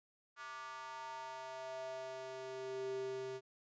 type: tone with high-pass filter sweep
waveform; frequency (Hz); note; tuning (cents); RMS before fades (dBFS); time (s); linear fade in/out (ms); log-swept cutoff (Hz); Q
square; 130.81; C3; 0; -45; 0.36-3.41; 50; 1300 to 310; 4.3
effects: resampled to 16000 Hz